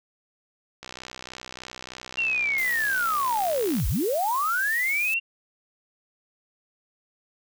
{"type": "click train", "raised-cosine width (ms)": 0.2, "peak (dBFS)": -20, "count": 189, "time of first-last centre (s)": [0.83, 3.8], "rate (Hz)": 63.3}
{"type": "linear two-way sweep", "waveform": "sine", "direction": "down then up", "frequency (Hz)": [2794, 38.89, 2794], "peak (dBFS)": -22, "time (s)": [2.17, 5.2], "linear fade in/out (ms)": 20, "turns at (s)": 3.88}
{"type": "noise", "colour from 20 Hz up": "blue", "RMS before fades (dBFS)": -36, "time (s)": [2.58, 5.14], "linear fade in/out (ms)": 0}
{"effects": []}